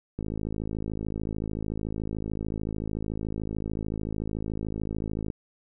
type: click train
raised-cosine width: 3 ms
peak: -19 dBFS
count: 275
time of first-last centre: 0.19-5.302 s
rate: 53.6 Hz
effects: none